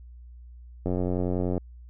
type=click train; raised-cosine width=2 ms; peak=-15 dBFS; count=66; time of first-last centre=0.86-1.578 s; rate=90.5 Hz; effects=added 60 Hz sine -43 dBFS peak until 1.89 s